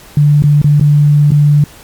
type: tone with dropouts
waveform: sine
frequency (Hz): 146.83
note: D3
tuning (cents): 0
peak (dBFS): -4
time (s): 0.17-1.64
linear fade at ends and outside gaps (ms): 2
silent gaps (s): 0.423-0.438 / 0.617-0.643 / 0.798-0.81 / 1.307-1.318
effects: pink hiss -37 dBFS RMS until 1.83 s + MP3 96 kbps